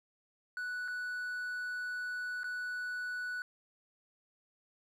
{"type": "tone with dropouts", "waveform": "triangle", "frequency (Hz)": 1480, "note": "F#6", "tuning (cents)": 0, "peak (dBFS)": -34, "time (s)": [0.57, 3.42], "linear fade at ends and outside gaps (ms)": 1, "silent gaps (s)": [[0.879, 0.882], [2.433, 2.442]], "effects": []}